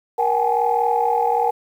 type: tone cluster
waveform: sine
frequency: 473.3 / 754 / 818 / 859 Hz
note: A#4 / F#5 / G#5 / A5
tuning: +26 / +32 / -26 / -42 cents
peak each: -21 dBFS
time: 0.18-1.51 s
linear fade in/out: 10 ms
effects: tanh soft clip ceiling -7 dBFS + 8-bit